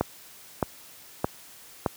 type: click train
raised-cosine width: 1 ms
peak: -8 dBFS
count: 4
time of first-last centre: 0.01-1.862 s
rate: 1.62 Hz
effects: white hiss -49 dBFS RMS until 1.96 s + high-pass 60 Hz 12 dB/octave